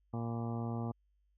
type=harmonic tone with a mistuned harmonic; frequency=116.54 Hz; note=A#2; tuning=in tune; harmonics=1 / 2 / 3 / 4 / 5 / 6 / 7 / 8 / 9 / 10; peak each=-37 / -39 / -47 / -48 / -52 / -49 / -49 / -56 / -55 / -53 dBFS; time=0.13-0.92 s; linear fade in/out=10 ms; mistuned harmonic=9; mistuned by=-47 cents; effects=added 50 Hz sine -70 dBFS peak until 1.37 s